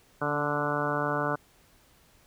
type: harmonic tone with a mistuned harmonic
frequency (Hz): 146.83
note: D3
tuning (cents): 0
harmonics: 1 / 2 / 3 / 4 / 5 / 6 / 7 / 8 / 9 / 10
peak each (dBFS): -35 / -35 / -35 / -33 / -37 / -37 / -36 / -35 / -36 / -34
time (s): 0.21-1.36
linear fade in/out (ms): 10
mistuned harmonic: 2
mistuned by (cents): -22
effects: pink hiss -61 dBFS RMS until 2.26 s

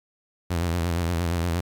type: tone with vibrato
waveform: sawtooth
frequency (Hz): 85.5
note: F2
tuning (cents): -36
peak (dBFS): -19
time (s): 0.5-1.61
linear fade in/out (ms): 10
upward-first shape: sine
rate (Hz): 8.6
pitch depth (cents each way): 78
effects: 9-bit

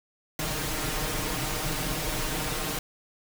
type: noise with comb filter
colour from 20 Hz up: pink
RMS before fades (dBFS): -30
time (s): 0.39-2.79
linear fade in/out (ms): 2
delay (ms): 6.5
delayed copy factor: +0.95
effects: none

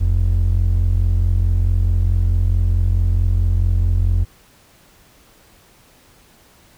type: ring-modulated tone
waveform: triangle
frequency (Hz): 65.6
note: C2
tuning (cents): +5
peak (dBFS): -7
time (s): 0-4.25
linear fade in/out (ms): 20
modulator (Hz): 22.3
effects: tanh soft clip ceiling -6 dBFS + pink hiss -51 dBFS RMS until 6.77 s

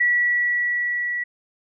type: tone with level ramp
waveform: sine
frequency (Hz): 1941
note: B6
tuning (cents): -31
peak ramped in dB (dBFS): -15 to -23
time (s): 0-1.24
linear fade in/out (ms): 10
effects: none

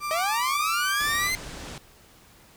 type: tone with vibrato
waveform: 35% pulse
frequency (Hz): 1174.7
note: D6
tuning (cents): 0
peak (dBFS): -26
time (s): 0-1.31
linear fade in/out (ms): 50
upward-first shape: triangle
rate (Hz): 4.2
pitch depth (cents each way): 17
type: linear sweep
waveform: sawtooth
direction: up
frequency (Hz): 614 to 2097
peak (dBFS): -21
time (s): 0.11-1.35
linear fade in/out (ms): 0
type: low-pass noise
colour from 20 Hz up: pink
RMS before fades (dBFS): -39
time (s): 1-1.78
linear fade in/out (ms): 2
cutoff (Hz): 8800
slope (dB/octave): 24
effects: pink hiss -54 dBFS RMS until 2.56 s

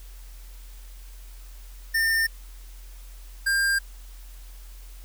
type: tone pair in turn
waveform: square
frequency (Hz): 1807 / 1598.4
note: A6 / G6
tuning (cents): +46 / +33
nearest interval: major second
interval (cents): 213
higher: first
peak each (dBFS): -21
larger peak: neither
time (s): 1.94-2.27 / 3.46-3.79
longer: neither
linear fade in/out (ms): 10
effects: added 43 Hz sine -40 dBFS peak until 5.04 s + white hiss -53 dBFS RMS until 5.04 s

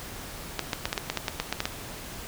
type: clicks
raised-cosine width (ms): 0.2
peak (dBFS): -9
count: 12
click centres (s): 0.593 / 0.732 / 0.855 / 0.929 / 0.978 / 1.1 / 1.173 / 1.282 / 1.4 / 1.526 / 1.604 / 1.655
effects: pink hiss -40 dBFS RMS until 2.27 s

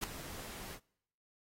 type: noise with ADSR envelope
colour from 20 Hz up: pink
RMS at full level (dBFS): -32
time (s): 0.01-0.8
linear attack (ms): 28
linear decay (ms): 3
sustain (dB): -15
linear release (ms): 72
effects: noise-tail reverb RT60 0.8 s tail -26 dB re dry + AAC 48 kbps

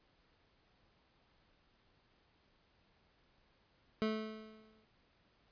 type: tone with exponential decay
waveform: 25% pulse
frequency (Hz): 217.8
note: A3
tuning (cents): -17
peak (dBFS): -27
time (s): 4.02-4.85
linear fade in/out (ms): 0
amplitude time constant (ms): 180
effects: pink hiss -72 dBFS RMS until 5.51 s + resampled to 11025 Hz

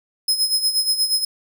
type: tone with tremolo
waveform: sawtooth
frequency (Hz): 5120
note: D#8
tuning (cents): +49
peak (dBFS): -12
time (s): 0.28-1.25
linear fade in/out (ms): 5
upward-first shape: sine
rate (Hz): 8.4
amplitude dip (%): 70
effects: none

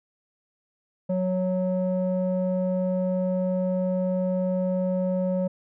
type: tone with low-pass filter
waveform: square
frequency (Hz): 184.3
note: F#3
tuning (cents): -7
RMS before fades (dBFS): -25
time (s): 1.09-5.48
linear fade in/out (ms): 10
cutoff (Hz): 560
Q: 2.8
effects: none

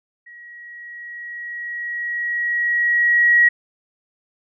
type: tone with level ramp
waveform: sine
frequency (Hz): 1907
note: A#6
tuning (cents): +39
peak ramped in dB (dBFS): -39 to -9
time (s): 0.26-3.49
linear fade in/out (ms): 10
effects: none

